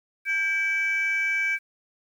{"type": "tone pair together", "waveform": "sine", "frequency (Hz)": [1593, 2302], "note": ["G6", "D7"], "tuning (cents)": [27, -35], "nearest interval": "tritone", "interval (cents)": 638, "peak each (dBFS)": [-26, -22], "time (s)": [0.25, 1.59], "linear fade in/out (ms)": 50, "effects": ["tanh soft clip ceiling -18 dBFS", "9-bit"]}